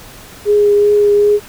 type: tone with vibrato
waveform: sine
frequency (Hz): 412.4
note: G#4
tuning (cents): -12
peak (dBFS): -7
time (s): 0.45-1.4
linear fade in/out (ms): 50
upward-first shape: triangle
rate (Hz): 2.6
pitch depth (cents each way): 14
effects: pink hiss -36 dBFS RMS until 1.48 s